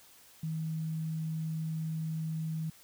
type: tone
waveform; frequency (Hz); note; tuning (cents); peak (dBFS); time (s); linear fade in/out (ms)
sine; 159.5; D#3; +43; -32; 0.43-2.7; 5
effects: white hiss -58 dBFS RMS until 2.83 s